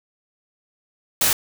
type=noise; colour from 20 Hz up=white; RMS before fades=-18 dBFS; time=1.21-1.33 s; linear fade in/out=2 ms; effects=none